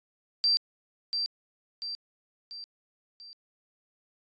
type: tone with echo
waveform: sine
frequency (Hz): 4699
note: D8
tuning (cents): 0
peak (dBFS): -21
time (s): 0.44-0.57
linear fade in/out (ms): 0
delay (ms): 690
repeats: 4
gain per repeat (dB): -6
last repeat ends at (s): 3.33
effects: resampled to 16000 Hz